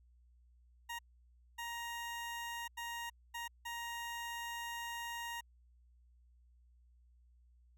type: tone bursts at uneven times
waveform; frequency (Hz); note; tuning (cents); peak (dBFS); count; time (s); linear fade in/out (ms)
20% pulse; 939; A#5; +12; -36; 5; 0.89-0.99 / 1.58-2.68 / 2.77-3.1 / 3.34-3.48 / 3.65-5.41; 10
effects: added 60 Hz sine -63 dBFS peak until 7.77 s